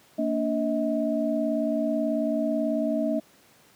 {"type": "tone cluster", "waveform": "sine", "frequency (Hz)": [230.9, 289.2, 636], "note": ["A#3", "D4", "D#5"], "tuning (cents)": [-16, -27, 38], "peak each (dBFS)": -27, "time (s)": [0.18, 3.2], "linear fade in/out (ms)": 10, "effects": ["pink hiss -57 dBFS RMS until 3.75 s", "high-pass 150 Hz 12 dB/octave"]}